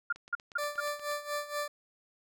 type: tone bursts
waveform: sine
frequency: 1408 Hz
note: F6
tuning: 14 cents sharp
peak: -27 dBFS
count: 4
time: 0.1-0.804 s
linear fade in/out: 5 ms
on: 26 ms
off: 200 ms
type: click train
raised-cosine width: 0.2 ms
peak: -33 dBFS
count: 9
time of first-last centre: 0.16-1.115 s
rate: 8.38 Hz
type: tone with tremolo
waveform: 20% pulse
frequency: 587.3 Hz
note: D5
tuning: in tune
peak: -26 dBFS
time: 0.58-1.68 s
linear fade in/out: 5 ms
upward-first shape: sine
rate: 4.2 Hz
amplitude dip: 80%
effects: none